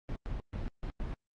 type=noise bursts at uneven times; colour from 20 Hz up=brown; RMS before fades=-36 dBFS; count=5; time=0.09-0.16 / 0.26-0.4 / 0.53-0.68 / 0.83-0.9 / 1-1.14 s; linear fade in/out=0 ms; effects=low-pass 4000 Hz 12 dB/octave + Opus 24 kbps